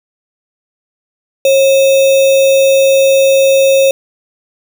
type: tone with sample-and-hold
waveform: sine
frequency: 542 Hz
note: C#5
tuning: 39 cents flat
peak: -5 dBFS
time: 1.45-3.91 s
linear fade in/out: 2 ms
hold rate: 3150 Hz
effects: none